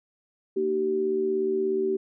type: harmonic tone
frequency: 76.8 Hz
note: D#2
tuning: 22 cents flat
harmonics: 3 / 4 / 5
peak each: -34 / -34 / -23 dBFS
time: 0.56-1.97 s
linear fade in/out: 10 ms
effects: none